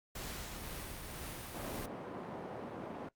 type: noise with tremolo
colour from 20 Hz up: pink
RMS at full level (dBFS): -43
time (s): 0.15-1.86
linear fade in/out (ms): 5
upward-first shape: triangle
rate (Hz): 2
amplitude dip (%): 30
type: band-pass noise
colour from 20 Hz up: white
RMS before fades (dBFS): -44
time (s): 1.54-3.09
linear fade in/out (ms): 5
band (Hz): 150 to 640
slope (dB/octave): 12
effects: noise-tail reverb RT60 0.1 s tail -19 dB re dry + Opus 48 kbps